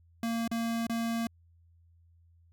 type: tone with dropouts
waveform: square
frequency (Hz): 230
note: A#3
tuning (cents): -23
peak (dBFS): -30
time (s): 0.23-1.27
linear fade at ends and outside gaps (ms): 2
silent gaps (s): 0.477-0.514 / 0.868-0.896
effects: added 84 Hz sine -59 dBFS peak until 2.52 s